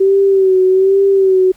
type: tone with vibrato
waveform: sine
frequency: 383 Hz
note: G4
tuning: 40 cents flat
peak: -7 dBFS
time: 0-1.52 s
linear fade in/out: 10 ms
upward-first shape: sine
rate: 1.2 Hz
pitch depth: 49 cents each way
effects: pink hiss -49 dBFS RMS until 1.56 s